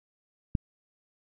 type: click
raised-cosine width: 5 ms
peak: -13 dBFS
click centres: 0.552 s
effects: none